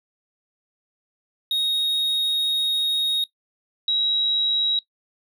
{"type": "tone pair in turn", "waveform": ["triangle", "sine"], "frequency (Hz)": [3749, 3852], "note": ["A#7", "B7"], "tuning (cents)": [9, -44], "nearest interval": "unison", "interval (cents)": 47, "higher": "second", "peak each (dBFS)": -18, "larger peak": "neither", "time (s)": [[1.51, 3.24], [3.88, 4.79]], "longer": "first", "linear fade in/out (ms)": 2, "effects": ["noise-tail reverb RT60 0.1 s tail -18 dB re dry"]}